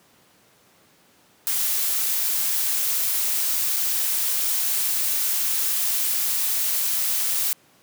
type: noise with dropouts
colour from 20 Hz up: blue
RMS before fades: -23 dBFS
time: 1.47-7.53 s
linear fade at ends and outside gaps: 0 ms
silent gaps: 3.762-3.766 s
effects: pink hiss -57 dBFS RMS until 7.82 s + high-pass 150 Hz 12 dB/octave